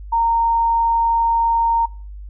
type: tone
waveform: sine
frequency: 923 Hz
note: A#5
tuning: 17 cents flat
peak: -14 dBFS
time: 0.12-1.86 s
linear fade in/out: 10 ms
effects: noise-tail reverb RT60 0.4 s tail -24 dB re dry + added 50 Hz sine -31 dBFS peak until 2.29 s